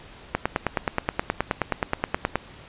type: click train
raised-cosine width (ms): 0.5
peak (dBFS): -6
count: 20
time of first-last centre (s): 0.35-2.356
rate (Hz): 9.47
effects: pink hiss -46 dBFS RMS until 2.68 s + resampled to 8000 Hz